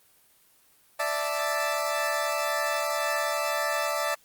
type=chord; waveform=20% pulse; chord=D suspended second; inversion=none; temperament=equal; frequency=587.3 / 659.3 / 880 Hz; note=D5 / E5 / A5; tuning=0 / 0 / 0 cents; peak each=-24 / -25 / -28 dBFS; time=0.99-4.15 s; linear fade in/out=10 ms; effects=white hiss -61 dBFS RMS until 4.24 s + Opus 24 kbps